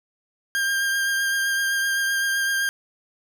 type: tone with vibrato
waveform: 40% pulse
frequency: 1600 Hz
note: G6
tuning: 35 cents sharp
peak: -20 dBFS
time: 0.55-2.69 s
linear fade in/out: 0 ms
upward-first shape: triangle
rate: 7.8 Hz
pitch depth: 20 cents each way
effects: none